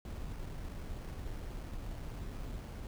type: noise with sample-and-hold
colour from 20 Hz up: brown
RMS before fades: -42 dBFS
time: 0.05-2.87 s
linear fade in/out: 2 ms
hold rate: 3675 Hz
effects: none